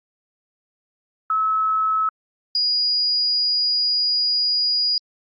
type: tone pair in turn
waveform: sine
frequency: 1295 / 4889 Hz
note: E6 / D#8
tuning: -31 / -31 cents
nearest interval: octave + major seventh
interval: 2300 cents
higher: second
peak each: -17 dBFS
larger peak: neither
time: 1.3-2.09 / 2.55-4.98 s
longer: second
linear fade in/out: 2 ms
effects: Opus 48 kbps